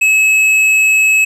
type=tone with hard clipping; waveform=sine; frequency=2580 Hz; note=E7; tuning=38 cents flat; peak=-9 dBFS; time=0.01-1.25 s; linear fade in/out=10 ms; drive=7 dB; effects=none